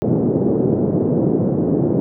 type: band-pass noise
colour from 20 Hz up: white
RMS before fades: -17 dBFS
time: 0.02-2 s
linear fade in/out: 0 ms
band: 120 to 420 Hz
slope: 24 dB/octave
effects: none